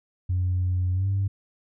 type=tone with pitch glide; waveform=sine; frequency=90.9 to 97.99 Hz; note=F#2 to G2; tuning=-30 to 0 cents; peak=-20 dBFS; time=0.29-1.28 s; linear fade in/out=10 ms; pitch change=+130 cents; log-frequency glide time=0.93-1.07 s; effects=tanh soft clip ceiling -18 dBFS